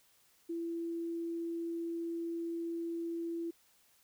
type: tone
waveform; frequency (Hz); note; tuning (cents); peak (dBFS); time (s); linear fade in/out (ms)
sine; 335.6; E4; +31; -35; 0.49-3.51; 10
effects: white hiss -68 dBFS RMS until 4.03 s